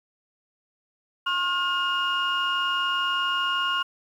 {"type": "tone cluster", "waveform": "sine", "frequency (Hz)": [1077, 1422, 2844], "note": ["C6", "F6", "F7"], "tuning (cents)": [50, 31, 31], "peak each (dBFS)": -26, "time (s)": [1.26, 3.83], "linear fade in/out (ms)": 10, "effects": ["tanh soft clip ceiling -16 dBFS", "9-bit"]}